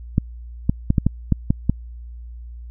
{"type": "clicks", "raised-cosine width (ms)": 5, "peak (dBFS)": -3, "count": 8, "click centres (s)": [0.181, 0.695, 0.904, 0.982, 1.066, 1.323, 1.505, 1.696], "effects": ["added 59 Hz sine -33 dBFS peak until 2.7 s"]}